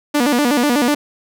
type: tone with vibrato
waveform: sawtooth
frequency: 266.6 Hz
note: C4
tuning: 33 cents sharp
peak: -9 dBFS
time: 0.14-0.95 s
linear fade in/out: 10 ms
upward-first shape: square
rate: 8.1 Hz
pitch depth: 170 cents each way
effects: none